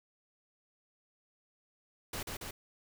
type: noise with echo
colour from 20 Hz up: pink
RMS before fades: -39 dBFS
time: 2.13-2.23 s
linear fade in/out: 5 ms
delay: 140 ms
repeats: 2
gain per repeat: -2 dB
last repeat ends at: 2.51 s
effects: none